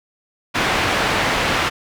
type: low-pass noise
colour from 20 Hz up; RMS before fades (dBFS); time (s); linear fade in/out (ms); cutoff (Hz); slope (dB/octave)
white; -19; 0.54-1.7; 20; 2300; 12
effects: none